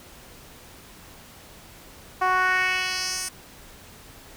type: tone with band-pass filter sweep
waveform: 10% pulse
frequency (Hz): 370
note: F#4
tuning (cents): 0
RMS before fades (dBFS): -24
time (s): 2.21-3.29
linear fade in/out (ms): 10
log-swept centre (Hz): 880 to 8600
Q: 1.9
effects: pink hiss -47 dBFS RMS until 4.36 s